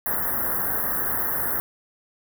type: band-stop noise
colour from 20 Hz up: white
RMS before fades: -25 dBFS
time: 0.06-1.6 s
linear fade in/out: 0 ms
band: 1900 to 11000 Hz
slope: 96 dB/octave
effects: none